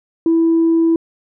sine tone, 329.6 Hz, E4, in tune, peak -9 dBFS, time 0.26-0.96 s, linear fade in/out 2 ms, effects tanh soft clip ceiling -7 dBFS

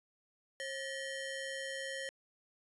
30% pulse ring-modulated tone, 1220 Hz, D#6, 34 cents flat, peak -33 dBFS, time 0.6-2.09 s, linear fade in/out 0 ms, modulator 681 Hz, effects resampled to 24000 Hz

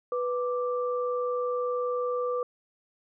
sine tone pair together, 493.3 / 1174.7 Hz, B4 / D6, -2 / 0 cents, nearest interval octave + minor third, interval 1502 cents, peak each -27 / -33 dBFS, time 0.12-2.43 s, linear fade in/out 2 ms, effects none

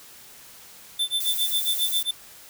square tone with tremolo, 3542 Hz, A7, 11 cents sharp, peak -21 dBFS, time 0.99-2.11 s, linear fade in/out 5 ms, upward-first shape sine, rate 7.4 Hz, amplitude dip 100%
violet noise, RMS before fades -28 dBFS, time 1.2-2.03 s, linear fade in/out 5 ms
effects white hiss -47 dBFS RMS until 2.49 s

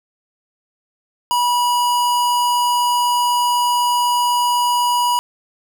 square tone, 972 Hz, B5, 28 cents flat, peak -15 dBFS, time 1.31-5.19 s, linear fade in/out 0 ms, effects none

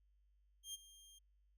20% pulse tone with ADSR envelope, 3200 Hz, G7, 35 cents sharp, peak -38 dBFS, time 0.63-1.19 s, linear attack 110 ms, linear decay 24 ms, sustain -17 dB, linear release 10 ms, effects added 50 Hz sine -70 dBFS peak until 1.57 s

